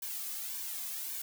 blue noise with flanger, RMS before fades -39 dBFS, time 0.02-1.22 s, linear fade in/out 5 ms, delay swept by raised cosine 1.5 to 2.16 ms, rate 1.8 Hz, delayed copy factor -0.65, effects none

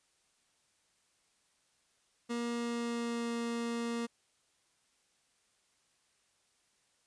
30% pulse tone with pitch glide, 236.7 to 234.1 Hz, A#3 to A#3, +27 to +8 cents, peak -31 dBFS, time 2.29-4.07 s, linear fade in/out 20 ms, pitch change -19 cents, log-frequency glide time 2.51-3.33 s, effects white hiss -73 dBFS RMS until 7.06 s + resampled to 22050 Hz

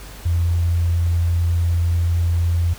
sine tone, 85.4 Hz, F2, 38 cents flat, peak -15 dBFS, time 0.25-2.74 s, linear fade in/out 10 ms, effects added 50 Hz sine -38 dBFS peak until 2.78 s + pink hiss -40 dBFS RMS until 2.78 s

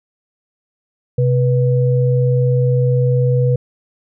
sine tone pair together, 129.7 / 489.3 Hz, C3 / B4, -15 / -16 cents, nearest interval octave + major seventh, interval 2299 cents, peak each -12 / -18 dBFS, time 1.18-3.56 s, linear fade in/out 5 ms, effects none

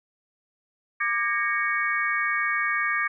sine tone cluster, 1187 / 1638 / 1858 / 2233 Hz, D6 / G#6 / A#6 / C#7, +18 / -24 / -6 / +12 cents, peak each -28 dBFS, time 1-3.08 s, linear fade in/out 10 ms, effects none

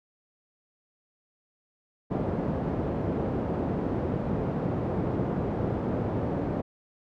pink band-pass noise, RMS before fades -29 dBFS, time 2.1-6.62 s, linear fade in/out 20 ms, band 100 to 570 Hz, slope 12 dB/octave, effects none

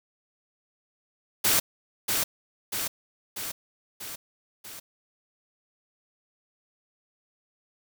white noise with echo, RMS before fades -22 dBFS, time 1.44-1.6 s, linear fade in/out 10 ms, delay 640 ms, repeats 5, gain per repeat -4 dB, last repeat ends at 4.8 s, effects none

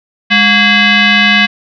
sine tone with frequency modulation, 207.7 Hz, G#3, in tune, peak -5 dBFS, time 0.3-1.47 s, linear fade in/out 20 ms, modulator 925 Hz, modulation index 3.4, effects none

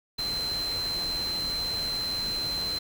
sine tone in noise, 4094 Hz, C8, 38 cents flat, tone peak -28 dBFS, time 0.18-2.79 s, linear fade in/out 10 ms, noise pink, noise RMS -38 dBFS, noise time 0.18-2.79 s, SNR +7 dB, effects none

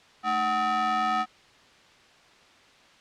square ring-modulated tone, 263.7 Hz, C4, 14 cents sharp, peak -21 dBFS, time 0.23-1.26 s, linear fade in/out 50 ms, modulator 1010 Hz, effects white hiss -55 dBFS RMS until 3 s + low-pass 4000 Hz 12 dB/octave

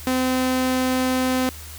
sawtooth tone, 256.9 Hz, C4, 32 cents flat, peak -15 dBFS, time 0.07-1.49 s, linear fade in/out 0 ms, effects added 77 Hz sine -38 dBFS peak until 1.78 s + white hiss -40 dBFS RMS until 1.78 s

